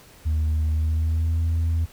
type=tone with pitch glide; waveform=sine; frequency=77.78 to 82.21 Hz; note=D#2 to E2; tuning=0 to -4 cents; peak=-17 dBFS; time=0.25-1.86 s; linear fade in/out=20 ms; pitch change=+96 cents; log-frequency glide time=0.71-1.39 s; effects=tanh soft clip ceiling -18 dBFS + pink hiss -50 dBFS RMS until 1.92 s